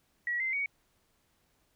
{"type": "tone with pitch steps", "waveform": "sine", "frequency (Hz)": [1924, 2075, 2243], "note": ["B6", "C7", "C#7"], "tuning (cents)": [-46, -15, 20], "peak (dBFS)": -29, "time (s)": [0.27, 0.66], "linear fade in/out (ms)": 2, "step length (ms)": 130, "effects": ["pink hiss -72 dBFS RMS until 1.75 s"]}